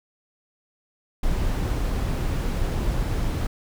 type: noise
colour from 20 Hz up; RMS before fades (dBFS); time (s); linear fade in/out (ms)
brown; -24; 1.23-3.47; 5
effects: none